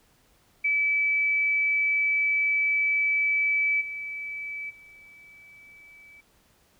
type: tone with level steps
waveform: sine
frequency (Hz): 2302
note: D7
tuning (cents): -35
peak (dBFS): -21 / -32 / -48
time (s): 0.64-6.21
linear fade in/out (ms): 10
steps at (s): 3.8 / 4.69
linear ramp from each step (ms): 20
effects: pink hiss -63 dBFS RMS until 6.79 s